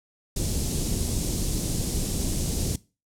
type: band-stop noise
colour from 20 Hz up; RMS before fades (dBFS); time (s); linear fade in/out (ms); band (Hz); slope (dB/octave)
pink; -26; 0.36-2.76; 5; 310 to 6500; 12
effects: noise-tail reverb RT60 0.3 s tail -20 dB re dry + low-pass 10000 Hz 12 dB/octave